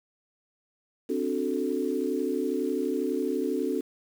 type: chord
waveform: sine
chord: D dominant seventh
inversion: third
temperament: equal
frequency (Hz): 261.6 / 293.7 / 370 / 440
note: C4 / D4 / F#4 / A4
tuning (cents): 0 / 0 / 0 / 0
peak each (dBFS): -31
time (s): 1.09-3.81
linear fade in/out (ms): 10
effects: 8-bit